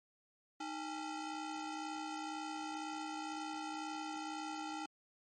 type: ring-modulated tone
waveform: 30% pulse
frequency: 560 Hz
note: C#5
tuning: 18 cents sharp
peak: -35 dBFS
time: 0.6-4.86 s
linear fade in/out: 5 ms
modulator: 249 Hz
effects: MP3 32 kbps